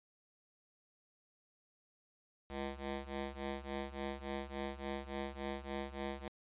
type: ring-modulated tone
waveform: 10% pulse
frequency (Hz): 137.7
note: C#3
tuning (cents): -11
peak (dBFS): -29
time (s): 2.5-6.28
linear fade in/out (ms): 0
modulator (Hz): 70.6
effects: resampled to 8000 Hz